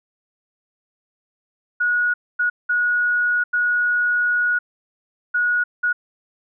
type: tone bursts at uneven times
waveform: sine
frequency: 1455 Hz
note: F#6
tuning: 29 cents flat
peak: -16 dBFS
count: 6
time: 1.8-2.14 / 2.39-2.5 / 2.69-3.44 / 3.53-4.59 / 5.34-5.64 / 5.83-5.93 s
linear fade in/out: 10 ms
effects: none